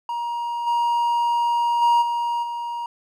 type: tone with level steps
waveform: triangle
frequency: 946 Hz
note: A#5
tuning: 25 cents sharp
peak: -22 / -16 / -12 / -19 / -24 dBFS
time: 0.09-2.86 s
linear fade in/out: 2 ms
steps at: 0.66 / 1.81 / 2.01 / 2.42 s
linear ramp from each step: 20 ms
effects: none